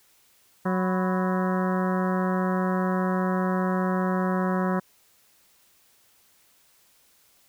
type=harmonic tone with a mistuned harmonic; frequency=185 Hz; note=F#3; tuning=in tune; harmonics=1 / 2 / 3 / 4 / 5 / 6 / 7 / 8 / 9 / 10; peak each=-24 / -31 / -32 / -35 / -33 / -37 / -36 / -40 / -40 / -43 dBFS; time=0.65-4.8 s; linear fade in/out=10 ms; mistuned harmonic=5; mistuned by=+120 cents; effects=white hiss -61 dBFS RMS until 7.48 s